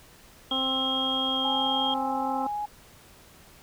sine tone with pitch glide, 3246 to 3225 Hz, G#7 to G7, -40 to +48 cents, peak -26 dBFS, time 0.51-1.94 s, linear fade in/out 2 ms, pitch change -12 cents, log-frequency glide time 1.33-1.41 s
harmonic tone, 263 Hz, C4, 9 cents sharp, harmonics 1 / 2 / 3 / 4 / 5, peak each -32 / -36 / -34 / -37 / -38 dBFS, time 0.51-2.47 s, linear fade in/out 5 ms
sine tone with vibrato, 830.6 Hz, G#5, in tune, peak -28 dBFS, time 1.44-2.66 s, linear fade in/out 10 ms, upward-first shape triangle, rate 2.7 Hz, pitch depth 8 cents each way
effects pink hiss -53 dBFS RMS until 3.62 s

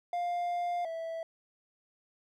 triangle tone pair in turn, 702 / 656.8 Hz, F5 / E5, +9 / -6 cents, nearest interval minor second, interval 115 cents, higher first, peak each -28 / -33 dBFS, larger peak first, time 0.13-0.85 / 0.85-1.23 s, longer first, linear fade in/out 2 ms, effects none

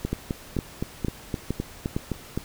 two click trains, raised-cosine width 3 ms, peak -13 / -12 dBFS, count 10 / 5, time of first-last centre 0.05-2.376 / 0.13-1.965 s, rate 3.87 / 2.18 Hz, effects pink hiss -45 dBFS RMS until 2.44 s

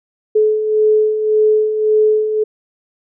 sine beating tone pair, 428.1 / 429.9 Hz, A4 / A4, -47 / -40 cents, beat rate 1.8 Hz, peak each -19 / -11 dBFS, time 0.35-2.44 s, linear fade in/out 10 ms, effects none

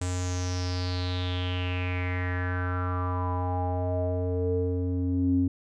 square tone with low-pass filter sweep, 90.3 Hz, F#2, 42 cents flat, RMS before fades -28 dBFS, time 0.01-5.48 s, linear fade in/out 5 ms, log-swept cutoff 7900 to 250 Hz, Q 6.2, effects none

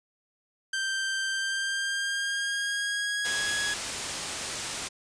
sawtooth tone with pitch glide, 1568 to 1670.9 Hz, G6 to G#6, 0 to +10 cents, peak -24 dBFS, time 0.73-3.74 s, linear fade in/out 5 ms, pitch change +110 cents, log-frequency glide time 1.29-3.56 s
white low-pass noise, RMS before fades -35 dBFS, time 3.24-4.89 s, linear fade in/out 20 ms, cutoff 9200 Hz, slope 24 dB/octave
effects resampled to 22050 Hz

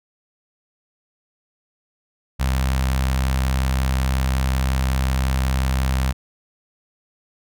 sawtooth tone with notch filter, 65.5 Hz, C2, 2 cents sharp, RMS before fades -20 dBFS, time 2.39-6.13 s, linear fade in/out 20 ms, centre 370 Hz, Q 0.72, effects none

